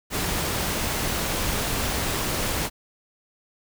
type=noise; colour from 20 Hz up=pink; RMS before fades=-26 dBFS; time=0.1-2.7 s; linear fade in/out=50 ms; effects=none